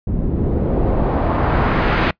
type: noise with low-pass filter sweep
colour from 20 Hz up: pink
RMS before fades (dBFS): -17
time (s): 0.07-2.11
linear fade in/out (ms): 5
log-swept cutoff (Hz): 230 to 2400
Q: 1.1
effects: noise-tail reverb RT60 0.1 s tail -23 dB re dry + resampled to 11025 Hz